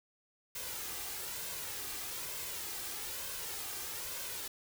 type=noise with flanger; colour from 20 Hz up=white; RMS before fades=-41 dBFS; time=0.55-4.48 s; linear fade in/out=5 ms; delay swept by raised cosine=1.9 to 2.55 ms; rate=1.1 Hz; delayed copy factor=+0.5; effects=none